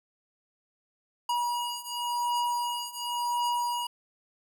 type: beating tone pair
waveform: square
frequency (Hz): 961 / 961.92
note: B5 / B5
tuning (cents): -48 / -46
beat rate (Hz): 0.92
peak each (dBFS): -33 / -31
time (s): 1.29-3.87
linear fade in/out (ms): 5
effects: none